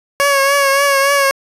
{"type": "tone with vibrato", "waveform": "15% pulse", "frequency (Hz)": 556, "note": "C#5", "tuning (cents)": 5, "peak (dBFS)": -4, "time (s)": [0.2, 1.31], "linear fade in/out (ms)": 0, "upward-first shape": "triangle", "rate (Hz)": 3.5, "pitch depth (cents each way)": 44, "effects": ["resampled to 32000 Hz"]}